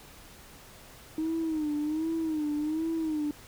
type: tone with vibrato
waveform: sine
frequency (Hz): 311.1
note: D#4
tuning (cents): 0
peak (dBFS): -26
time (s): 1.18-3.31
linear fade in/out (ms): 2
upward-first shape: sine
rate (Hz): 1.3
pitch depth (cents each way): 89
effects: tanh soft clip ceiling -24 dBFS + pink hiss -51 dBFS RMS until 3.47 s